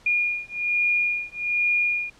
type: beating tone pair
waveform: sine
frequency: 2428 / 2429.2 Hz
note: D#7 / D#7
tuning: -43 / -42 cents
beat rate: 1.2 Hz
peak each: -24 dBFS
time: 0.06-2.1 s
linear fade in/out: 5 ms
effects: pink hiss -54 dBFS RMS until 2.19 s + low-pass 7000 Hz 12 dB/octave